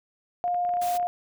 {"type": "tone", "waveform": "sine", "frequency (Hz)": 709, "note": "F5", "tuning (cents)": 26, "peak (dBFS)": -23, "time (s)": [0.44, 1.07], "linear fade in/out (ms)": 0}
{"type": "clicks", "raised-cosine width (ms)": 0.5, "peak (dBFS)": -30, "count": 11, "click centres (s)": [0.479, 0.545, 0.65, 0.692, 0.738, 0.77, 0.819, 0.885, 0.951, 0.998, 1.028]}
{"type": "noise", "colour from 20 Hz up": "white", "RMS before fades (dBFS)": -38, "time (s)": [0.81, 0.98], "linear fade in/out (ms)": 10}
{"effects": []}